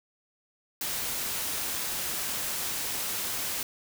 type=noise; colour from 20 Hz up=white; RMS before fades=-32 dBFS; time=0.81-3.63 s; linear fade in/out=2 ms; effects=none